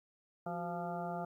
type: harmonic tone with a mistuned harmonic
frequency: 172.9 Hz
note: F3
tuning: 17 cents flat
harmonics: 1 / 2 / 3 / 4 / 5 / 7 / 8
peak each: -42 / -47 / -47 / -40 / -46 / -50 / -51 dBFS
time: 0.46-1.25 s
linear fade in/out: 5 ms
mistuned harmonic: 2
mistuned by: +100 cents
effects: 12-bit